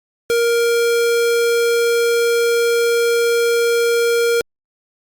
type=tone; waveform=square; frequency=468.6 Hz; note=A#4; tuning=9 cents sharp; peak=-14 dBFS; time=0.3-4.41 s; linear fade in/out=0 ms; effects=Opus 48 kbps